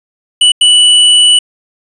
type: tone bursts at uneven times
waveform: square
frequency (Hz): 2960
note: F#7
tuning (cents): 0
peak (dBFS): -4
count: 2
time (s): 0.41-0.52 / 0.61-1.39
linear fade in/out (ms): 5
effects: resampled to 24000 Hz